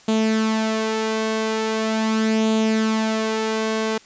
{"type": "tone with flanger", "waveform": "sawtooth", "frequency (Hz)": 220, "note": "A3", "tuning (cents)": 0, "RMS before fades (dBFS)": -21, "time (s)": [0.08, 3.98], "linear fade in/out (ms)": 5, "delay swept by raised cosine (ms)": [0.28, 2.68], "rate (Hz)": 0.41, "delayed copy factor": 0.5, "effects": ["white hiss -49 dBFS RMS until 4.05 s", "resampled to 16000 Hz"]}